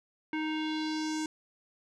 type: tone with low-pass filter sweep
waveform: square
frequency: 311.1 Hz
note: D#4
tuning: in tune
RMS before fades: -33 dBFS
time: 0.33-1.26 s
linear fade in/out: 2 ms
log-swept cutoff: 2200 to 7400 Hz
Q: 2.7
effects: none